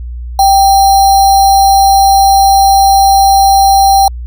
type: tone with sample-and-hold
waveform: sine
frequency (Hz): 784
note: G5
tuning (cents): 0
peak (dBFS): -3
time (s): 0.39-4.08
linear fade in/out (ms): 2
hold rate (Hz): 4900
effects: added 60 Hz sine -19 dBFS peak until 4.26 s